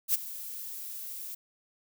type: noise with ADSR envelope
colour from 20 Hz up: violet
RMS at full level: -23 dBFS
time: 0.08-1.35 s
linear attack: 62 ms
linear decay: 18 ms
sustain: -17 dB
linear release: 6 ms
effects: none